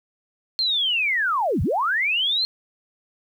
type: linear two-way sweep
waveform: sine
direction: down then up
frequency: 4248 to 58.6 to 4248 Hz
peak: -19 dBFS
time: 0.59-2.45 s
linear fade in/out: 0 ms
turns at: 1.62 s
effects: 9-bit